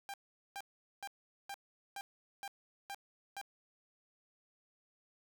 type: tone bursts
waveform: sawtooth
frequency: 795 Hz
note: G5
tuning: 24 cents sharp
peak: -38 dBFS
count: 8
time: 0.09-3.414 s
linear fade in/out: 0 ms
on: 48 ms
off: 420 ms
effects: none